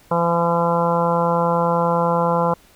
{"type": "harmonic tone", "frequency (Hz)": 170, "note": "F3", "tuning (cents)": -46, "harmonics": [1, 2, 3, 4, 5, 6, 7, 8], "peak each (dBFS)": [-22, -32, -20, -27, -23, -22, -31, -29], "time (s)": [0.11, 2.54], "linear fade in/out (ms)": 5, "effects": ["pink hiss -52 dBFS RMS until 2.75 s"]}